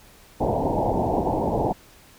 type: low-pass noise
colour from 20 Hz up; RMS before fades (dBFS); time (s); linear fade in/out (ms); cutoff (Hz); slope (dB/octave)
white; -23; 0.4-1.73; 10; 920; 96
effects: pink hiss -51 dBFS RMS until 2.18 s